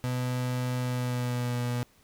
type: tone with pitch glide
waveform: 35% pulse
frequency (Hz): 125.4 to 121.9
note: B2 to B2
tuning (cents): +27 to -22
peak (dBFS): -26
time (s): 0.04-1.83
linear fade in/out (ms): 0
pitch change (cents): -49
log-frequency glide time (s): 0.8-1.58
effects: pink hiss -62 dBFS RMS until 2.03 s